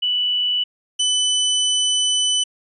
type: tone pair in turn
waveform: sine / sawtooth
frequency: 2964 / 3000 Hz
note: F#7 / F#7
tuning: +2 / +23 cents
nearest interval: unison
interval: 21 cents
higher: second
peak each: -17 / -13 dBFS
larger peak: second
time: 0.02-0.64 / 0.99-2.44 s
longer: second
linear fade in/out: 10 ms
effects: resampled to 24000 Hz